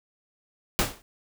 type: noise with exponential decay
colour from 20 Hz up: pink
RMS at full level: -19 dBFS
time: 0.79-1.02 s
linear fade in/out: 0 ms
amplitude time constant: 48 ms
effects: none